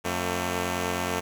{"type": "tone pair together", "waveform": "5% pulse", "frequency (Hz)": [89.3, 225], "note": ["F2", "A3"], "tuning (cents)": [39, 39], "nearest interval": "octave + major third", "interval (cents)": 1600, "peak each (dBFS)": [-17, -19], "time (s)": [0.04, 1.21], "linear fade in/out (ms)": 20, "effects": []}